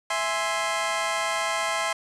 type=chord; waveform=20% pulse; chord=E augmented; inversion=none; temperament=equal; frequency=659.3 / 830.6 / 1046.5 Hz; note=E5 / G#5 / B#5; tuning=0 / 0 / 0 cents; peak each=-24 / -26 / -23 dBFS; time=0.1-1.93 s; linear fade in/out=5 ms; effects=resampled to 24000 Hz + 7-bit